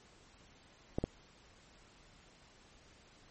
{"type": "clicks", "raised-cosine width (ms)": 2, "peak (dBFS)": -19, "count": 2, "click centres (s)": [0.985, 1.04], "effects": ["pink hiss -62 dBFS RMS until 3.3 s", "MP3 32 kbps"]}